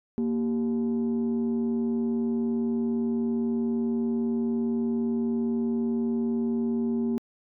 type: tone pair together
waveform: sine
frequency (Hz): 234.4 / 390.5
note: A#3 / G4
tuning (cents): +10 / -7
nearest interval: major sixth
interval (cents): 883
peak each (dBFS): -23 / -30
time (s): 0.18-7.18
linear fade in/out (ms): 0
effects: tanh soft clip ceiling -20 dBFS